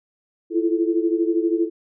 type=tone cluster; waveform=sine; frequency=331.9 / 344.4 / 434.9 Hz; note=E4 / F4 / A4; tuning=+12 / -24 / -20 cents; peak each=-20 / -22 / -26 dBFS; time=0.5-1.7 s; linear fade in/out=50 ms; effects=none